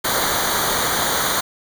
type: noise with comb filter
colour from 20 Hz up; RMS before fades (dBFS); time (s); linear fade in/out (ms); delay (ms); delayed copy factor
pink; -20; 0.04-1.41; 10; 0.38; -0.85
effects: none